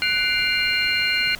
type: tone cluster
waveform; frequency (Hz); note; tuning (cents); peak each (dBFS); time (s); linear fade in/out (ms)
sine; 1489 / 2097 / 2354 / 2819 / 4194; F#6 / C7 / D7 / F7 / C8; +11 / +3 / +3 / +16 / +3; -25; 0.02-1.35; 0
effects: pink hiss -40 dBFS RMS until 1.39 s